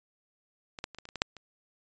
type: clicks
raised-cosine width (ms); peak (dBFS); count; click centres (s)
0.2; -23 / -16 / -28 / -25 / -28 / -28 / -19 / -6 / -29; 9; 0.788 / 0.841 / 0.947 / 0.986 / 1.054 / 1.089 / 1.157 / 1.219 / 1.367
effects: resampled to 16000 Hz